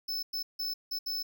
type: tone bursts at uneven times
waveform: square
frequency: 5260 Hz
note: E8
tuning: 5 cents flat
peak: -32 dBFS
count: 5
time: 0.08-0.23 / 0.33-0.43 / 0.59-0.74 / 0.91-0.99 / 1.06-1.23 s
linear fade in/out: 10 ms
effects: none